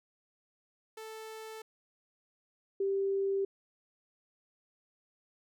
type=tone pair in turn; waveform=sawtooth / sine; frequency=440 / 392 Hz; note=A4 / G4; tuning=0 / 0 cents; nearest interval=major second; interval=200 cents; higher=first; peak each=-39 / -28 dBFS; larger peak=second; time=0.97-1.62 / 2.8-3.45 s; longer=neither; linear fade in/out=5 ms; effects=none